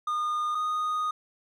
triangle tone pair in turn, 1220 / 1237.7 Hz, D#6 / D#6, -34 / -9 cents, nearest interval unison, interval 25 cents, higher second, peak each -24 dBFS, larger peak neither, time 0.07-0.55 / 0.55-1.11 s, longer second, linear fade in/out 5 ms, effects none

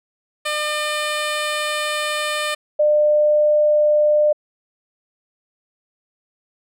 10% pulse / sine tone pair in turn, 602 / 599.9 Hz, D5 / D5, +43 / +37 cents, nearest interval unison, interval 6 cents, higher first, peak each -12 dBFS, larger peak neither, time 0.45-2.55 / 2.79-4.33 s, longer first, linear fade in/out 10 ms, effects low-pass 12000 Hz 12 dB/octave

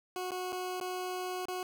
20% pulse tone with dropouts, 366.1 Hz, F#4, 18 cents flat, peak -30 dBFS, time 0.16-1.63 s, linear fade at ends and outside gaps 1 ms, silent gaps 0.308-0.317 / 0.523-0.528 / 0.801-0.811 / 1.455-1.484 s, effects none

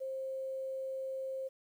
sine tone with quantisation, 530 Hz, C5, 22 cents sharp, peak -36 dBFS, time 0-1.49 s, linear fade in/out 20 ms, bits 11, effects none

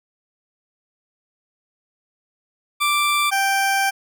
20% pulse tone pair in turn, 1174.7 / 784 Hz, D6 / G5, 0 / 0 cents, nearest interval perfect fifth, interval 700 cents, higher first, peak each -12 dBFS, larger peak neither, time 2.8-3.31 / 3.31-3.91 s, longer second, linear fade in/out 20 ms, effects none

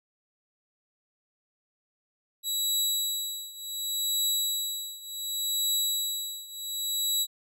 20% pulse tone with tremolo, 3900 Hz, B7, 23 cents flat, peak -18 dBFS, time 2.43-7.27 s, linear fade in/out 50 ms, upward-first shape triangle, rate 0.68 Hz, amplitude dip 90%, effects none

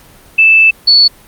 sine tone pair in turn, 2637 / 4435 Hz, E7 / C#8, 0 / 0 cents, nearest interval major sixth, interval 900 cents, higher second, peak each -3 dBFS, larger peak neither, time 0.38-0.71 / 0.87-1.08 s, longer first, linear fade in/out 10 ms, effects pink hiss -41 dBFS RMS until 1.27 s + Opus 48 kbps

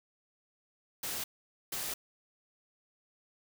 white noise bursts at uneven times, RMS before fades -37 dBFS, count 2, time 1.03-1.24 / 1.72-1.94 s, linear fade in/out 5 ms, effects none

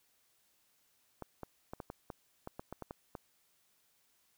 clicks, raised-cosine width 1 ms, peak -28 dBFS, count 12, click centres 1.223 / 1.433 / 1.735 / 1.802 / 1.901 / 2.102 / 2.474 / 2.595 / 2.726 / 2.823 / 2.909 / 3.152 s, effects white hiss -73 dBFS RMS until 4.37 s

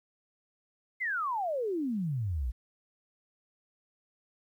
sine exponential sweep, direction down, 2144 to 54.5 Hz, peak -29 dBFS, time 1-2.52 s, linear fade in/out 20 ms, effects 11-bit

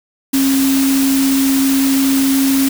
sine tone in noise, 270 Hz, C#4, 45 cents flat, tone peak -11 dBFS, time 0.33-2.69 s, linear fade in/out 10 ms, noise white, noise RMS -21 dBFS, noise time 0.33-2.69 s, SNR +7 dB, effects none

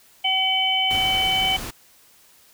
harmonic tone, 760 Hz, F#5, 46 cents sharp, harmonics 1 / 3 / 4, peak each -25 / -25 / -20 dBFS, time 0.24-1.57 s, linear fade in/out 10 ms
pink noise, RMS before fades -32 dBFS, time 0.9-1.71 s, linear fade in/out 10 ms
effects white hiss -54 dBFS RMS until 2.53 s

